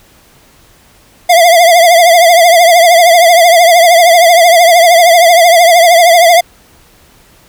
square tone with vibrato, 685 Hz, F5, 34 cents flat, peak -3 dBFS, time 1.29-6.41 s, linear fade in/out 10 ms, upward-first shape triangle, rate 13 Hz, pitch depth 100 cents each way, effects pink hiss -44 dBFS RMS until 7.48 s

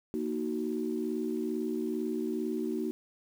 sine chord, D# minor, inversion second, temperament just, 233.3 / 311.1 / 373.4 Hz, A#3 / D#4 / F#4, +2 / 0 / +16 cents, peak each -34 dBFS, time 0.14-2.91 s, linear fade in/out 0 ms, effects tanh soft clip ceiling -20 dBFS + 9-bit

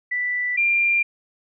sine tone pair in turn, 1975.5 / 2387 Hz, B6 / D7, 0 / +28 cents, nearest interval minor third, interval 328 cents, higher second, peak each -21 / -16 dBFS, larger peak second, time 0.11-0.57 / 0.57-1.03 s, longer neither, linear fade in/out 10 ms, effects none

